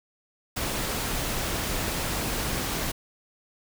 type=noise; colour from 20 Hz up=pink; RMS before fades=-29 dBFS; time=0.56-2.92 s; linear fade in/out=10 ms; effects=none